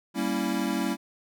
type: chord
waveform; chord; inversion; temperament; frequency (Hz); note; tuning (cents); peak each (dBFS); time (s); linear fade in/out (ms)
square; G diminished seventh; none; equal; 196 / 233.1 / 277.2 / 329.6; G3 / Bb3 / Db4 / Fb4; 0 / 0 / 0 / 0; -32 / -32 / -32 / -32; 0.14-0.97; 50
effects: none